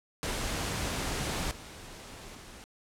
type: noise with level steps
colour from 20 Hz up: pink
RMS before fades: -33 / -46 / -48 dBFS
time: 0.23-2.64 s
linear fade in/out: 0 ms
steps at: 1.51 / 2.35 s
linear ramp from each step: 2 ms
effects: low-pass 10000 Hz 12 dB/octave